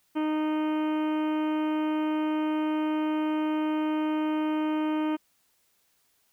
harmonic tone, 308.4 Hz, D#4, 15 cents flat, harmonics 1 / 2 / 3 / 4 / 5 / 6 / 7 / 8 / 9 / 10, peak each -25 / -37 / -36 / -41 / -46 / -52 / -49 / -48 / -53 / -49 dBFS, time 0.15-5.17 s, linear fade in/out 20 ms, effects white hiss -69 dBFS RMS until 6.32 s

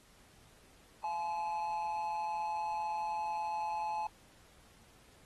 triangle tone with amplitude modulation, 856 Hz, A5, 48 cents flat, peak -29 dBFS, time 1.04-4.07 s, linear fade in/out 2 ms, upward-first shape sine, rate 167 Hz, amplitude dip 60%, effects pink hiss -63 dBFS RMS until 5.25 s + AAC 32 kbps

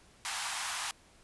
pink high-pass noise, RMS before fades -36 dBFS, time 0.25-0.91 s, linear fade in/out 0 ms, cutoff 780 Hz, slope 48 dB/octave, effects pink hiss -61 dBFS RMS until 1.23 s + resampled to 24000 Hz

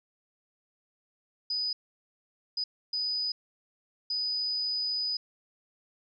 sine tone bursts at uneven times, 4978 Hz, D#8, in tune, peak -28 dBFS, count 4, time 1.5-1.73 / 2.57-2.64 / 2.93-3.32 / 4.1-5.17 s, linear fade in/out 5 ms, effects none

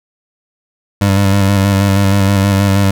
25% pulse tone with vibrato, 98.7 Hz, G2, 12 cents sharp, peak -5 dBFS, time 1.01-2.91 s, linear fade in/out 5 ms, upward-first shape square, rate 6.3 Hz, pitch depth 27 cents each way, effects none

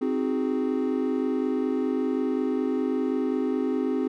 triangle chord, Ab dominant seventh, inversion first, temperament equal, 261.6 / 311.1 / 370 / 415.3 Hz, C4 / Eb4 / Gb4 / Ab4, 0 / 0 / 0 / 0 cents, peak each -24 / -29 / -29 / -28 dBFS, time 0.01-4.08 s, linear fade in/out 10 ms, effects none

